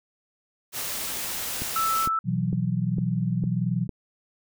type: noise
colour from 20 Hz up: white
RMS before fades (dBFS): -31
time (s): 0.72-2.09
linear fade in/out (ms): 50
type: click train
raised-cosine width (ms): 3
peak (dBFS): -19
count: 6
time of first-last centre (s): 1.62-3.893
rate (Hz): 2.2
type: tone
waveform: sine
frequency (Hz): 1318.5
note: E6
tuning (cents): 0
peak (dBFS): -22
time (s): 1.76-2.19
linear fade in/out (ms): 2
type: chord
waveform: sine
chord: B suspended fourth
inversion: none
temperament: equal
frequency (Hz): 123.47 / 164.81 / 185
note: B2 / E3 / F#3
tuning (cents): 0 / 0 / 0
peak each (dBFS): -27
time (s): 2.24-3.88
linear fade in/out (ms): 50
effects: none